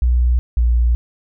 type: tone pair in turn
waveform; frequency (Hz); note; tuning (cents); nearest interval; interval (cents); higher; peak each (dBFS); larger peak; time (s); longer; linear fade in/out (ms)
sine; 60.9 / 59.3; B1 / A#1; -24 / +30; unison; 46; first; -11; neither; 0.02-0.39 / 0.57-0.95; second; 0
effects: none